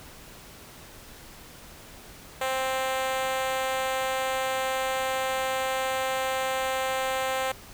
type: tone with high-pass filter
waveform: 5% pulse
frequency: 262.5 Hz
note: C4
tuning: 6 cents sharp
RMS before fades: -28 dBFS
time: 2.41-7.52 s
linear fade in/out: 5 ms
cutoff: 610 Hz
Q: 9.6
effects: pink hiss -47 dBFS RMS until 7.73 s